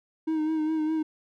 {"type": "tone with vibrato", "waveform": "triangle", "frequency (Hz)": 313.1, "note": "D#4", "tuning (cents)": 11, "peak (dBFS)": -22, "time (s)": [0.27, 1.03], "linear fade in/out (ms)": 10, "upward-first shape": "sine", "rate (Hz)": 4.9, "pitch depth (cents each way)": 35, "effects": []}